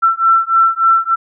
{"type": "beating tone pair", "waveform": "sine", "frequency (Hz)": [1341, 1344.4], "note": ["E6", "E6"], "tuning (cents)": [29, 34], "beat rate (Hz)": 3.4, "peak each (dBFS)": -12, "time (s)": [0.02, 1.16], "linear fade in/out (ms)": 20, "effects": []}